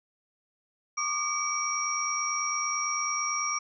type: tone cluster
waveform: sine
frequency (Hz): 1117 / 1206 / 2282 / 5660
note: C#6 / D6 / C#7 / F8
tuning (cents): +13 / +46 / +50 / +22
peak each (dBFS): -37 / -31 / -34 / -31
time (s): 0.97-3.59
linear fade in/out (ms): 10
effects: none